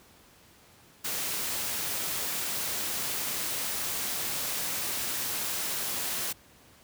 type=noise; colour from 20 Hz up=white; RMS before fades=-32 dBFS; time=1.04-6.33 s; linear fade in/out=10 ms; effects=pink hiss -57 dBFS RMS until 6.83 s + high-pass 60 Hz 12 dB/octave